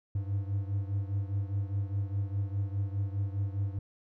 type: beating tone pair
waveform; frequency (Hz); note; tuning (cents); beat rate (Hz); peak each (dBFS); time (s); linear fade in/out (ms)
triangle; 98 / 102.9; G2 / G#2; 0 / -16; 4.9; -29 / -33; 0.15-3.79; 5
effects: none